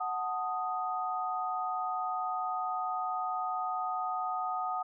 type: chord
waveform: sine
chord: D# diminished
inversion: first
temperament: equal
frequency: 740 / 880 / 1244.5 Hz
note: F#5 / A5 / D#6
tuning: 0 / 0 / 0 cents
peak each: -34 / -40 / -34 dBFS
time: 0-4.83 s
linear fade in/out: 10 ms
effects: none